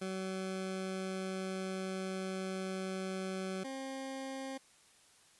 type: tone pair in turn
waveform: 20% pulse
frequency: 189 / 267.3 Hz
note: F#3 / C4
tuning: +37 / +37 cents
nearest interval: tritone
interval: 600 cents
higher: second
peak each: -32 / -35 dBFS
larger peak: first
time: 0.01-3.64 / 3.64-4.58 s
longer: first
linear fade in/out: 10 ms
effects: white hiss -64 dBFS RMS until 5.39 s + resampled to 24000 Hz